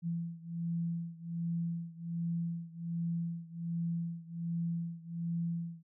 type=beating tone pair; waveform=sine; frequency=168.2 / 169.5 Hz; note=E3 / E3; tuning=+35 / +49 cents; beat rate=1.3 Hz; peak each=-36 / -38 dBFS; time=0.02-5.83 s; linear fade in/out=50 ms; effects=none